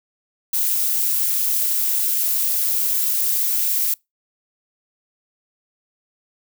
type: noise with amplitude modulation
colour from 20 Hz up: violet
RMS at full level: -17 dBFS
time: 0.53-3.94 s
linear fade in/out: 5 ms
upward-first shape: sine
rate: 234 Hz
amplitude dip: 65%
effects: noise-tail reverb RT60 0.2 s tail -26 dB re dry